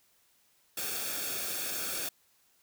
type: noise with comb filter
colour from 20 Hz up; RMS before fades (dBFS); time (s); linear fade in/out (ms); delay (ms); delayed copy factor
white; -35; 0.77-2.09; 5; 1; -0.65
effects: white hiss -68 dBFS RMS until 2.62 s